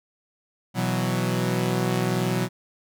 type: chord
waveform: sawtooth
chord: B suspended fourth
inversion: none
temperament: equal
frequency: 123.47 / 164.81 / 185 Hz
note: B2 / E3 / F#3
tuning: 0 / 0 / 0 cents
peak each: -22 / -25 / -22 dBFS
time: 0.74-2.49 s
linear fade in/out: 50 ms
effects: none